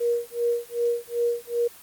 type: tone with tremolo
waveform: sine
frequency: 474.3 Hz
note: A#4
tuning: 30 cents sharp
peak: -19 dBFS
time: 0-1.68 s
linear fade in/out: 10 ms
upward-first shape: sine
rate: 2.6 Hz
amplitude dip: 100%
effects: white hiss -47 dBFS RMS until 1.82 s + Opus 24 kbps